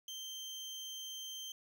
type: tone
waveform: 30% pulse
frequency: 3136 Hz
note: G7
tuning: in tune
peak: -40 dBFS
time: 0.08-1.52 s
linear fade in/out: 2 ms
effects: none